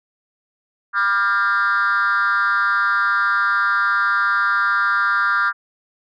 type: tone with frequency modulation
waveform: sine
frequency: 1396.9 Hz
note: F6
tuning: in tune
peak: -13 dBFS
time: 0.93-5.53 s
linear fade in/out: 50 ms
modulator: 205 Hz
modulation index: 1.2
effects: tanh soft clip ceiling -13 dBFS